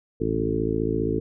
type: harmonic tone with a mistuned harmonic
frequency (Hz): 55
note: A1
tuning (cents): 0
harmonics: 1 / 2 / 3 / 4 / 5 / 6 / 7 / 8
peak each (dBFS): -33 / -31 / -32 / -33 / -29 / -29 / -30 / -28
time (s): 0.2-1.2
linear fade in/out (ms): 10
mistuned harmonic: 2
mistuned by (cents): +27
effects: none